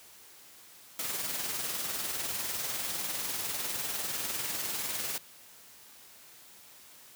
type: noise with tremolo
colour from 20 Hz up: white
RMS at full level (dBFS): -33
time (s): 0.99-5.18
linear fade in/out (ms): 2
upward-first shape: sine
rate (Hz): 20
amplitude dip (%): 40
effects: white hiss -54 dBFS RMS until 7.15 s + high-pass 80 Hz 12 dB/octave